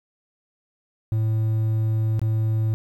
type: tone with dropouts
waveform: triangle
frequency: 110 Hz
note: A2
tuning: in tune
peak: -17 dBFS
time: 1.12-2.74 s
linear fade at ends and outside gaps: 0 ms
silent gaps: 2.194-2.216 s
effects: 9-bit